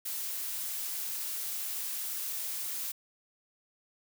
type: noise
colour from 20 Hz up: blue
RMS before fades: -36 dBFS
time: 0.05-2.92 s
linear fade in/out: 10 ms
effects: none